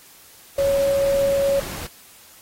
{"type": "tone in noise", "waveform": "sine", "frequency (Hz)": 555, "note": "C#5", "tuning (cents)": 2, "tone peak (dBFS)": -16, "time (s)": [0.58, 1.6], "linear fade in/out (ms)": 5, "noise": "pink", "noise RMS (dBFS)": -33, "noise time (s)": [0.58, 1.87], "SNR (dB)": 14, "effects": ["white hiss -48 dBFS RMS until 2.41 s", "AAC 48 kbps"]}